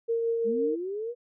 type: tone with tremolo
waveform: sine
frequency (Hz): 460.8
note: A#4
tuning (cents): -20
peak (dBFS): -23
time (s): 0.08-0.76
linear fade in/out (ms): 20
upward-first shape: triangle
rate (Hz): 5.8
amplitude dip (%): 30
type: linear sweep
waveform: sine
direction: up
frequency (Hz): 200 to 491.9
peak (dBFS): -30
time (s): 0.44-1.15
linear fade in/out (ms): 50
effects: none